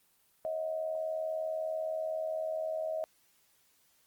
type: tone with amplitude modulation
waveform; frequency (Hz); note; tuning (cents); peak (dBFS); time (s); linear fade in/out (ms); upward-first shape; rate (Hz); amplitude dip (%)
sine; 636; D#5; +38; -29; 0.45-3.04; 0; sine; 80.1; 65
effects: white hiss -69 dBFS RMS until 4.06 s + Opus 24 kbps